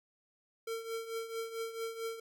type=tone with tremolo; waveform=square; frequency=453.9 Hz; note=A#4; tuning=46 cents flat; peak=-35 dBFS; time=0.67-2.2 s; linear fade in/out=5 ms; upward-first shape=triangle; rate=4.5 Hz; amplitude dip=75%; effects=none